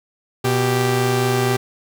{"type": "tone pair together", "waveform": "sawtooth", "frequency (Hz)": [122.58, 392], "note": ["B2", "G4"], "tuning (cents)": [-13, 0], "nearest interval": "octave + minor sixth", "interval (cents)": 2013, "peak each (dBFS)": -15, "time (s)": [0.44, 1.57], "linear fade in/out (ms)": 10, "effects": []}